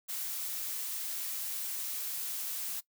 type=noise; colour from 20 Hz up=blue; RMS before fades=-37 dBFS; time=0.08-2.81 s; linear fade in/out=20 ms; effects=noise-tail reverb RT60 0.1 s tail -20 dB re dry